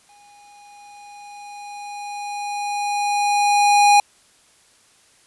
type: tone with exponential growth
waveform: square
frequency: 820 Hz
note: G#5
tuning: 22 cents flat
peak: -10 dBFS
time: 0.09-4 s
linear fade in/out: 2 ms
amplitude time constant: 850 ms
effects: white hiss -55 dBFS RMS until 5.26 s + resampled to 24000 Hz